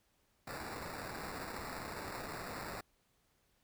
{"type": "noise with sample-and-hold", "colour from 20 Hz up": "white", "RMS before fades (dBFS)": -44, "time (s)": [0.47, 2.81], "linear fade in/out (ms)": 5, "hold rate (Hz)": 3150, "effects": ["pink hiss -75 dBFS RMS until 3.63 s"]}